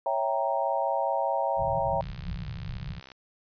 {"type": "chord", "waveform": "sine", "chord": "C# diminished seventh", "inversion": "none", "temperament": "equal", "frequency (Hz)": [554.4, 659.3, 784, 932.3], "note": ["C#5", "E5", "G5", "Bb5"], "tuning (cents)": [0, 0, 0, 0], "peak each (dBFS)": -30, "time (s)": [0.06, 2.01], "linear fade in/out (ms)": 2}
{"type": "low-pass noise", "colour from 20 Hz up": "white", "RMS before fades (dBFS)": -36, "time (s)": [1.56, 3.01], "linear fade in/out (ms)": 50, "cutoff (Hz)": 180, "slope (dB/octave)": 96}
{"type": "click train", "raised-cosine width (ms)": 0.2, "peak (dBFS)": -28, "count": 74, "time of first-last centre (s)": [2.01, 3.118], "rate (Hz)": 65.9}
{"effects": ["resampled to 11025 Hz"]}